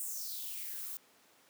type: noise with high-pass filter sweep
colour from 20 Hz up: violet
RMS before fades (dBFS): -41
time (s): 0-0.97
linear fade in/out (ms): 0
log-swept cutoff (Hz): 8700 to 1000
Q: 4.4
effects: pink hiss -64 dBFS RMS until 1.49 s + high-pass 300 Hz 12 dB/octave